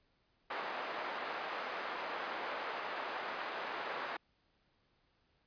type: band-pass noise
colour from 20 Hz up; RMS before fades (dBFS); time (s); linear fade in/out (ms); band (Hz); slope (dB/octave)
white; -41; 0.5-4.17; 5; 480 to 1400; 12
effects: pink hiss -75 dBFS RMS until 5.46 s + resampled to 11025 Hz